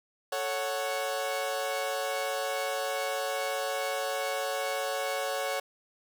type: chord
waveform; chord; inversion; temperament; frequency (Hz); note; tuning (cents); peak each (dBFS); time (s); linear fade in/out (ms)
sawtooth; F# minor; first; equal; 440 / 554.4 / 740; A4 / C#5 / F#5; 0 / 0 / 0; -34 / -28 / -31; 0.32-5.6; 5
effects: none